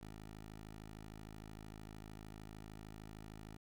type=tone with ADSR envelope; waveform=10% pulse; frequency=53.2 Hz; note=G#1; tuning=42 cents sharp; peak=-40 dBFS; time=0.01-3.57 s; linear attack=6 ms; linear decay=110 ms; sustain=-2 dB; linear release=8 ms; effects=none